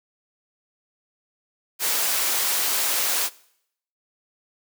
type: high-pass noise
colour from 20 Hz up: white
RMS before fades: -23 dBFS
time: 1.79-3.3 s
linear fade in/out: 50 ms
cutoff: 400 Hz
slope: 12 dB/octave
effects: noise-tail reverb RT60 0.7 s tail -21 dB re dry